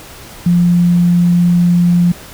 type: tone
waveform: sine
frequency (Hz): 174.61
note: F3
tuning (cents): 0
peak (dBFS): -7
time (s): 0.46-2.12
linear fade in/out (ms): 5
effects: pink hiss -34 dBFS RMS until 2.33 s